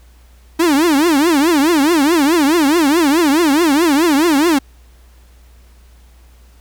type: tone with vibrato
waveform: 45% pulse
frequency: 309.3 Hz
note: D#4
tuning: 10 cents flat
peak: -10 dBFS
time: 0.59-4.59 s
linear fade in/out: 10 ms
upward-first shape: triangle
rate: 4.7 Hz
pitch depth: 270 cents each way
effects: added 60 Hz sine -42 dBFS peak until 6.6 s + pink hiss -53 dBFS RMS until 6.6 s